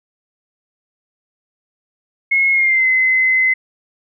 sine tone with pitch glide, 2169 to 2047 Hz, C#7 to C7, -38 to -38 cents, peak -11 dBFS, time 2.31-3.54 s, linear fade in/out 10 ms, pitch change -100 cents, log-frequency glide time 2.52-2.87 s, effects none

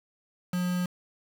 triangle tone with quantisation, 179.3 Hz, F3, 46 cents sharp, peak -24 dBFS, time 0.53-0.86 s, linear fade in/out 5 ms, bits 6, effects none

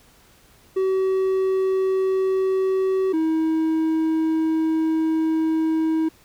triangle tone pair in turn, 380 / 319.5 Hz, F#4 / D#4, +46 / +46 cents, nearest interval minor third, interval 300 cents, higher first, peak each -16 / -16 dBFS, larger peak neither, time 0.76-3.13 / 3.13-6.09 s, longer second, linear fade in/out 10 ms, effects pink hiss -54 dBFS RMS until 6.24 s

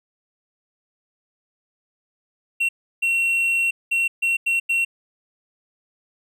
triangle tone bursts at uneven times, 2727 Hz, F7, 42 cents flat, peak -16 dBFS, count 6, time 2.6-2.69 / 3.02-3.71 / 3.91-4.08 / 4.22-4.37 / 4.46-4.6 / 4.69-4.85 s, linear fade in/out 10 ms, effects none

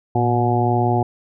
harmonic tone with a mistuned harmonic, 121 Hz, B2, 35 cents flat, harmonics 1 / 2 / 3 / 4 / 5 / 6 / 7, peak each -19 / -24 / -22 / -31 / -31 / -21 / -24 dBFS, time 0.15-1.03 s, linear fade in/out 5 ms, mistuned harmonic 1, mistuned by -80 cents, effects none

